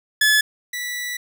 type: tone pair in turn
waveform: sawtooth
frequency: 1717 / 1961.6 Hz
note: A6 / B6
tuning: -43 / -12 cents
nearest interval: major second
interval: 231 cents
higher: second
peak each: -10 / -22 dBFS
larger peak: first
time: 0.21-0.41 / 0.73-1.17 s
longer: second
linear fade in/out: 5 ms
effects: none